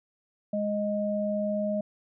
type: tone pair together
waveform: sine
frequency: 207.5 / 621.8 Hz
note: G#3 / D#5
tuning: -1 / -1 cents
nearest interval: octave + perfect fifth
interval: 1900 cents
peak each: -29 / -28 dBFS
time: 0.53-1.81 s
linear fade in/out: 5 ms
effects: none